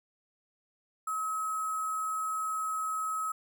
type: tone with sample-and-hold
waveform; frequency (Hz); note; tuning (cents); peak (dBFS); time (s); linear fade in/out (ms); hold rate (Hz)
sine; 1281; E6; -50; -30; 1.07-3.32; 5; 8820
effects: none